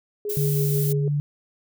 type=tone with tremolo; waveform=sine; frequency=415.3 Hz; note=G#4; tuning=in tune; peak=-24 dBFS; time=0.25-1.08 s; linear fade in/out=2 ms; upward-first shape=triangle; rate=6.2 Hz; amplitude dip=60%
type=noise; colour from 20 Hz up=violet; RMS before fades=-30 dBFS; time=0.29-0.93 s; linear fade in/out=10 ms
type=tone with pitch glide; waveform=sine; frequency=146.83 to 145.73 Hz; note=D3 to D3; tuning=0 to -13 cents; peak=-20 dBFS; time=0.37-1.2 s; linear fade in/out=0 ms; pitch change=-13 cents; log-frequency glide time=0.87-0.93 s
effects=none